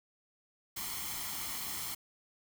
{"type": "noise with comb filter", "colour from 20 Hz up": "white", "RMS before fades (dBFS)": -39, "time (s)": [0.76, 1.95], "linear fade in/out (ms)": 10, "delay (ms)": 0.94, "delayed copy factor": 0.6, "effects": []}